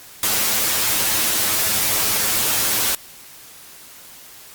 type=noise with comb filter; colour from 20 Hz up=white; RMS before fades=-19 dBFS; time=0.23-2.95 s; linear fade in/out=2 ms; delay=9.3 ms; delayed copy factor=+0.9; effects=white hiss -42 dBFS RMS until 4.54 s + Opus 48 kbps